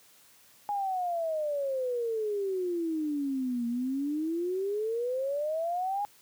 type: exponential two-way sweep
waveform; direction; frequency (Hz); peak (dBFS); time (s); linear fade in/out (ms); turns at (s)
sine; down then up; 830.6 to 233.1 to 830.6; -28; 0.69-6.05; 0; 3.67
effects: white hiss -59 dBFS RMS until 6.21 s + high-pass 80 Hz 12 dB/octave